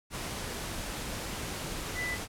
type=tone in noise; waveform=sine; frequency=1992 Hz; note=B6; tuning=14 cents sharp; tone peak=-32 dBFS; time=1.94-2.18 s; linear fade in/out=50 ms; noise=pink; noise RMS=-37 dBFS; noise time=0.1-2.28 s; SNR=+2 dB; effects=low-pass 12000 Hz 12 dB/octave